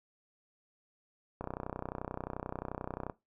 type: click train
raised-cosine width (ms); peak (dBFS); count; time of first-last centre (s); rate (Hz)
1; -23; 54; 1.41-3.098; 31.4
effects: noise-tail reverb RT60 0.2 s tail -18 dB re dry